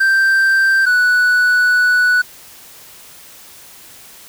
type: tone pair in turn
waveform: triangle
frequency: 1568 / 1480 Hz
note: G6 / F#6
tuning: 0 / 0 cents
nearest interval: minor second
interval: 100 cents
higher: first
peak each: -8 dBFS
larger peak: neither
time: 0-0.86 / 0.86-2.22 s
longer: second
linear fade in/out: 10 ms
effects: white hiss -40 dBFS RMS until 4.28 s